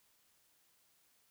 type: silence
effects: white hiss -72 dBFS RMS until 1.3 s